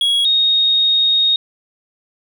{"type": "tone pair in turn", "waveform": ["triangle", "sine"], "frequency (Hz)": [3322, 3729], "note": ["G#7", "A#7"], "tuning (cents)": [0, 0], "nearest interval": "major second", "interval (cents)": 200, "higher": "second", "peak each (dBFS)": -11, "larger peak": "neither", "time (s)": [[0.01, 0.25], [0.25, 1.36]], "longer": "second", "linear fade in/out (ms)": 2, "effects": []}